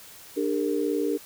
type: tone cluster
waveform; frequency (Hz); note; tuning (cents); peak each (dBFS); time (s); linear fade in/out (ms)
sine; 297.5 / 401.1 / 460.4; D4 / G4 / A#4; +22 / +40 / -22; -27 / -28 / -28; 0.36-1.18; 20
effects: white hiss -47 dBFS RMS until 1.25 s